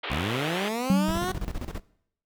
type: band-pass noise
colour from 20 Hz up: white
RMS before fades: -33 dBFS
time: 0.03-0.69 s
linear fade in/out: 10 ms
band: 310 to 3500 Hz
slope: 48 dB/octave
type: linear sweep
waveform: 15% pulse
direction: up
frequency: 60.2 to 377.4 Hz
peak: -21 dBFS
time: 0.1-1.32 s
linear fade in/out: 5 ms
type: tone with exponential decay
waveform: sine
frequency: 191.4 Hz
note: G3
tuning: 41 cents flat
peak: -16 dBFS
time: 0.9-1.55 s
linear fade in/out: 0 ms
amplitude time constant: 140 ms
type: noise with tremolo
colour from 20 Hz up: brown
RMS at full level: -30 dBFS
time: 1.08-1.8 s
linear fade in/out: 5 ms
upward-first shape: square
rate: 15 Hz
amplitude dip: 80%
effects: noise-tail reverb RT60 0.7 s tail -21 dB re dry